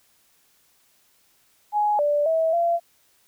sine tone with pitch steps, 836 / 586 / 648 / 683 Hz, G#5 / D5 / E5 / F5, +11 / -4 / -30 / -39 cents, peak -18 dBFS, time 1.72-2.8 s, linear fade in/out 50 ms, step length 270 ms, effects white hiss -62 dBFS RMS until 3.27 s

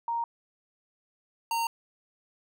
sine / square tone pair in turn, 932.3 / 921.6 Hz, A#5 / A#5, 0 / -20 cents, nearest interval unison, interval 20 cents, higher first, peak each -27 dBFS, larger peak neither, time 0.08-0.24 / 1.51-1.67 s, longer neither, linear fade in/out 2 ms, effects none

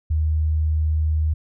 sine tone, 77.78 Hz, D#2, in tune, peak -17 dBFS, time 0.1-1.34 s, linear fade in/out 10 ms, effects none

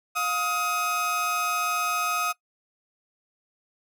30% pulse tone pair together, 708 / 1261.5 Hz, F5 / D#6, +23 / +23 cents, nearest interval minor seventh, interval 1000 cents, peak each -30 / -22 dBFS, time 0.15-2.33 s, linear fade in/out 20 ms, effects noise-tail reverb RT60 0.1 s tail -21 dB re dry

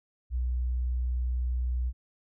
sine tone, 61.74 Hz, B1, in tune, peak -26 dBFS, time 0.3-1.93 s, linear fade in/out 50 ms, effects none

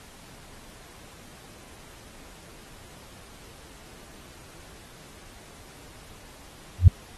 sine tone with exponential growth, 89.2 Hz, F2, 37 cents sharp, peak -4 dBFS, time 6.78-6.88 s, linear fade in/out 5 ms, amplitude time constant 21 ms, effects pink hiss -49 dBFS RMS until 7.17 s + AAC 32 kbps

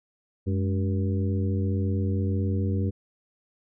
harmonic tone with a mistuned harmonic, 95.5 Hz, G2, 45 cents flat, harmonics 1 / 2 / 3 / 4 / 5, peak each -24 / -30 / -34 / -36 / -38 dBFS, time 0.46-2.91 s, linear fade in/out 20 ms, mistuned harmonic 2, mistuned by +120 cents, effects none

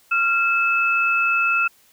sine tone pair together, 1382 / 2609 Hz, F6 / E7, -19 / -18 cents, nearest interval major seventh, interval 1101 cents, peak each -19 dBFS, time 0.11-1.68 s, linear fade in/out 10 ms, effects white hiss -56 dBFS RMS until 1.92 s

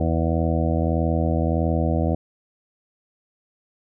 harmonic tone, 81.6 Hz, E2, 17 cents flat, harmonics 1 / 2 / 3 / 4 / 6 / 7 / 8 / 9, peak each -22 / -25 / -27 / -28 / -30 / -30 / -31 / -32 dBFS, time 0-2.15 s, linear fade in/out 5 ms, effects none

